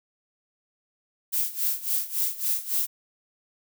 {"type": "noise with tremolo", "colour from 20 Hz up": "violet", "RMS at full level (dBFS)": -24, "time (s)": [1.32, 2.87], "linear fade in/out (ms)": 20, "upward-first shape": "sine", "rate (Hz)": 3.6, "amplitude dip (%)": 85, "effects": []}